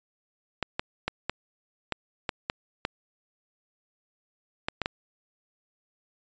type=clicks; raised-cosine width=0.3 ms; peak=-11 dBFS; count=11; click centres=0.627 / 0.795 / 1.08 / 1.296 / 1.923 / 2.292 / 2.499 / 2.851 / 4.685 / 4.817 / 4.859 s; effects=resampled to 16000 Hz